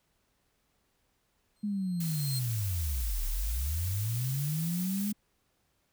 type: tone with exponential growth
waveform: 25% pulse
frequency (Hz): 4186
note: C8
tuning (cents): 0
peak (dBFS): -29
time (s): 1.56-2.39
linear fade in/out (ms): 2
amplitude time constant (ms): 180
type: linear two-way sweep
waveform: sine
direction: down then up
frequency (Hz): 211.3 to 32.38 to 211.3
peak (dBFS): -29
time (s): 1.63-5.13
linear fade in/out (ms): 10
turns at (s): 3.26
type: noise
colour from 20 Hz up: blue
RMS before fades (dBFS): -40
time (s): 2-5.12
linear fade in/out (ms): 5
effects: pink hiss -74 dBFS RMS until 5.92 s